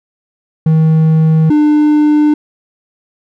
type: tone pair in turn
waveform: triangle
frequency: 158.8 / 299.8 Hz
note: D#3 / D4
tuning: +36 / +36 cents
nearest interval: major seventh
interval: 1100 cents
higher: second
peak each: -4 dBFS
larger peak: neither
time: 0.66-1.5 / 1.5-2.34 s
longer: neither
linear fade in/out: 5 ms
effects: none